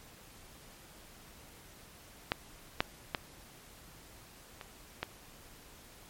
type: clicks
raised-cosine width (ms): 0.3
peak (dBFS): -12 / -10 / -14 / -27 / -17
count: 5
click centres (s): 2.319 / 2.805 / 3.148 / 4.612 / 5.03
effects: pink hiss -55 dBFS RMS until 6.09 s + MP3 64 kbps